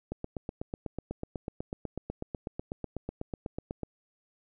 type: click train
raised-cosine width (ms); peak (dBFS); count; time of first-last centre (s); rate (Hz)
2; -21; 31; 0.12-3.833; 8.08
effects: none